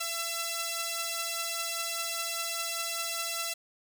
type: tone pair together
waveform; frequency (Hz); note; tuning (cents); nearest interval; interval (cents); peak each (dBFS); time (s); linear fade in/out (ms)
5% pulse; 672 / 1339; E5 / E6; +33 / +27; octave; 1194; -23; 0-3.54; 10
effects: none